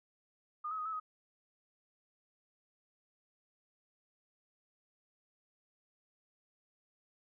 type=tone with pitch steps; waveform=sine; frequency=1220 / 1282 / 1245 / 1303 / 1257 Hz; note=D#6 / E6 / D#6 / E6 / D#6; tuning=-34 / -49 / +1 / -20 / +17 cents; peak=-36 dBFS; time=0.64-1 s; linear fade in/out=10 ms; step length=72 ms; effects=none